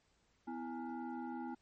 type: tone with frequency modulation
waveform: sine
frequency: 250 Hz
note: B3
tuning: 21 cents sharp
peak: -40 dBFS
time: 0.47-1.55 s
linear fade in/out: 10 ms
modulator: 579 Hz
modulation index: 1.2
effects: pink hiss -75 dBFS RMS until 1.61 s + MP3 32 kbps